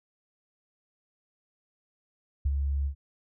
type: tone with ADSR envelope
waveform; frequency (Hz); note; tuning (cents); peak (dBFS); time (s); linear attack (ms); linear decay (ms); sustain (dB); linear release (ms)
sine; 69.8; C#2; +13; -21; 2.45-2.95; 9; 41; -4; 92
effects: none